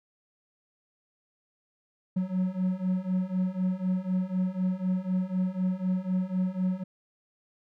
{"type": "beating tone pair", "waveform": "triangle", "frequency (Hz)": [182.6, 186.6], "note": ["F#3", "F#3"], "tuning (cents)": [-23, 15], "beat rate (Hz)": 4, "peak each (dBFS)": [-28, -26], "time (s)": [2.16, 6.84], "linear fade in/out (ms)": 10, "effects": []}